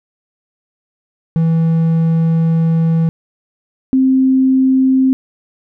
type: tone pair in turn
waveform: triangle / sine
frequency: 163.6 / 262.6 Hz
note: E3 / C4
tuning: -13 / +6 cents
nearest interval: minor sixth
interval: 819 cents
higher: second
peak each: -8 dBFS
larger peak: neither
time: 1.36-3.09 / 3.93-5.13 s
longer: first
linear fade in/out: 0 ms
effects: none